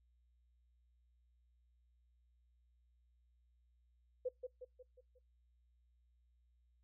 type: tone with echo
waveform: sine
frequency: 503 Hz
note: B4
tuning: 32 cents sharp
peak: -35 dBFS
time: 4.25-4.29 s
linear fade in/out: 10 ms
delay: 180 ms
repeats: 5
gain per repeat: -6 dB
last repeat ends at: 5.19 s
effects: noise-tail reverb RT60 0.2 s tail -24 dB re dry + added 60 Hz sine -70 dBFS peak until 6.83 s